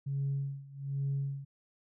sine tone with tremolo, 138.59 Hz, C#3, in tune, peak -28 dBFS, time 0.06-1.45 s, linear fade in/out 10 ms, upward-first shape sine, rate 1.2 Hz, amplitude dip 90%, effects tanh soft clip ceiling -26 dBFS

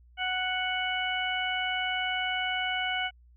harmonic tone, 740 Hz, F#5, in tune, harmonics 1 / 2 / 3 / 4, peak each -33 / -33 / -33 / -33 dBFS, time 0.17-3.11 s, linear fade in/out 50 ms, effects added 60 Hz sine -54 dBFS peak until 3.36 s

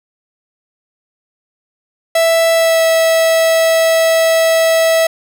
45% pulse tone with pitch glide, 659.3 to 652.1 Hz, E5 to E5, 0 to -19 cents, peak -9 dBFS, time 2.15-5.07 s, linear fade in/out 5 ms, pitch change -19 cents, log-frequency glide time 2.53-2.83 s, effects none

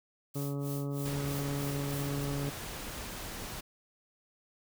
blue noise with tremolo, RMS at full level -44 dBFS, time 0.34-2.25 s, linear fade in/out 5 ms, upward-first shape sine, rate 3.2 Hz, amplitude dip 95%
harmonic tone, 141.2 Hz, C#3, 32 cents sharp, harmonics 1 / 2 / 3 / 4 / 5 / 6 / 7 / 8 / 9, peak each -34 / -38 / -42 / -46 / -57 / -56 / -61 / -55 / -55 dBFS, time 0.35-2.5 s, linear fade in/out 10 ms
pink noise, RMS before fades -41 dBFS, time 1.05-3.61 s, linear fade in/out 10 ms
effects none

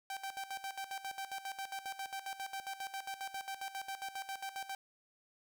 sawtooth tone with tremolo, 779 Hz, G5, 11 cents flat, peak -35 dBFS, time 0.1-4.75 s, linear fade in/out 2 ms, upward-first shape square, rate 7.4 Hz, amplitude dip 75%, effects none

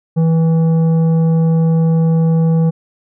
sine tone with tanh clipping, 163.1 Hz, E3, 18 cents flat, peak -11 dBFS, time 0.16-2.71 s, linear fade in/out 20 ms, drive 9 dB, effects none

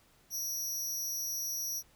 sawtooth tone with amplitude modulation, 5770 Hz, F#8, 44 cents flat, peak -28 dBFS, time 0.3-1.83 s, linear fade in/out 50 ms, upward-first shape sine, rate 293 Hz, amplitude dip 75%, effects pink hiss -65 dBFS RMS until 1.95 s

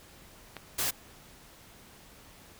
click, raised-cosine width 0.3 ms, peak -24 dBFS, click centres 0.567 s
white noise, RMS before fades -30 dBFS, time 0.78-0.91 s, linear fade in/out 10 ms
effects pink hiss -54 dBFS RMS until 2.59 s

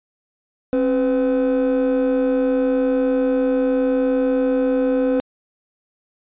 triangle tone pair together, 267.3 / 504.2 Hz, C4 / B4, +37 / +36 cents, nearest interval major seventh, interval 1099 cents, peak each -15 dBFS, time 0.73-5.2 s, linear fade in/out 0 ms, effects tanh soft clip ceiling -11 dBFS + resampled to 8000 Hz

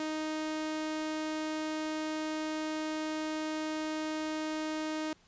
sawtooth tone, 311.1 Hz, D#4, in tune, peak -29 dBFS, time 0-5.13 s, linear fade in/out 2 ms, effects pink hiss -64 dBFS RMS until 5.27 s + resampled to 16000 Hz

